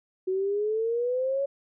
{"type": "exponential sweep", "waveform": "sine", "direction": "up", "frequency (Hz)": [370, 562], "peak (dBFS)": -24, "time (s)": [0.27, 1.46], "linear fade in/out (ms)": 10, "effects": []}